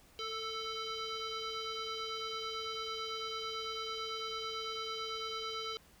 sine tone with frequency modulation, 1318.5 Hz, E6, in tune, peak -37 dBFS, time 0.19-5.77 s, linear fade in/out 0 ms, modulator 882 Hz, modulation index 3.7, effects added 60 Hz sine -70 dBFS peak until 6 s + pink hiss -63 dBFS RMS until 6 s

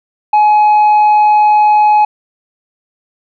sine tone with tanh clipping, 844 Hz, G#5, 28 cents sharp, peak -6 dBFS, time 0.33-2.05 s, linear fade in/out 5 ms, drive 3 dB, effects none

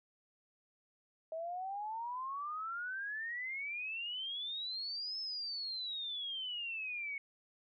sine exponential two-way sweep, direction up then down, 634 to 5274 to 2202 Hz, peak -38 dBFS, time 1.32-7.18 s, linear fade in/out 2 ms, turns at 5.19 s, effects none

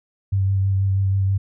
sine tone with vibrato, 97 Hz, G2, 18 cents flat, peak -16 dBFS, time 0.32-1.38 s, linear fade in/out 10 ms, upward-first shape sine, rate 6.2 Hz, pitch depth 19 cents each way, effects none

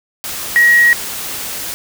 sine tone in noise, 1900 Hz, A#6, 33 cents sharp, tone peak -6 dBFS, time 0.56-0.93 s, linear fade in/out 0 ms, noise white, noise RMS -24 dBFS, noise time 0.24-1.74 s, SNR +15 dB, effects none

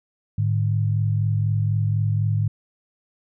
sine tone pair together, 106.28 / 150.3 Hz, G#2 / D3, +40 / +40 cents, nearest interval tritone, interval 600 cents, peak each -19 / -25 dBFS, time 0.38-2.48 s, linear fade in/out 5 ms, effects none

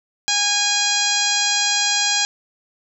harmonic tone, 820 Hz, G#5, 22 cents flat, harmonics 1 / 2 / 3 / 4 / 5 / 6 / 7 / 8 / 9, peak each -27 / -26 / -26 / -24 / -24 / -25 / -26 / -25 / -26 dBFS, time 0.28-2.25 s, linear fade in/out 0 ms, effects none

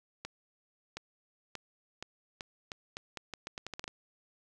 accelerating click train, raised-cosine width 0.2 ms, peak -22 dBFS, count 16, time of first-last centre 0.25-3.879 s, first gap 720 ms, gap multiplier 0.81, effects none

